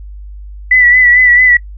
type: tone with vibrato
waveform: sine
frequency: 1975.5 Hz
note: B6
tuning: in tune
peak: -4 dBFS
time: 0.71-1.57 s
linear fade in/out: 5 ms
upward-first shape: sine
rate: 4.5 Hz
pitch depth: 40 cents each way
effects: noise-tail reverb RT60 0.1 s tail -23 dB re dry + added 50 Hz sine -26 dBFS peak until 1.77 s